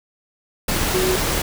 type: tone in noise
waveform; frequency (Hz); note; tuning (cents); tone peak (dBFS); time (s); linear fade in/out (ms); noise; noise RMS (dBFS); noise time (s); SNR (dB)
sine; 370; F#4; 0; -18; 0.94-1.16; 5; pink; -21; 0.68-1.42; 0
effects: none